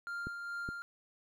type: tone with tremolo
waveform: triangle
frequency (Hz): 1396.9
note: F6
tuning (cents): 0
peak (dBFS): -35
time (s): 0.07-0.82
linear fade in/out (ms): 0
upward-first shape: sine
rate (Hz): 2.4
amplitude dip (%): 35
type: clicks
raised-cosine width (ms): 3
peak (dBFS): -28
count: 2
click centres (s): 0.27 / 0.689
effects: none